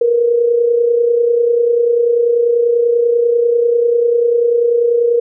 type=tone with amplitude modulation; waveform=sine; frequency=473 Hz; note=A#4; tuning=25 cents sharp; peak=-7 dBFS; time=0.01-5.2 s; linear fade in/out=5 ms; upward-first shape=sine; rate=30.2 Hz; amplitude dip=55%; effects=none